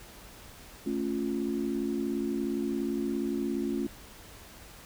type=chord; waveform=sine; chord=A augmented; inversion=none; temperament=equal; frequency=220 / 277.2 / 349.2 Hz; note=A3 / C#4 / E#4; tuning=0 / 0 / 0 cents; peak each=-33 / -32 / -33 dBFS; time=0.86-3.87 s; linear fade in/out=5 ms; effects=added 50 Hz sine -58 dBFS peak until 4.85 s + pink hiss -50 dBFS RMS until 4.85 s